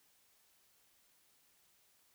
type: silence
effects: white hiss -71 dBFS RMS until 2.14 s